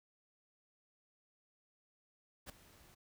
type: noise with ADSR envelope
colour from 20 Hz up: pink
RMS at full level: -45 dBFS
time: 2.46-2.95 s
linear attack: 36 ms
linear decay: 4 ms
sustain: -18 dB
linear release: 11 ms
effects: none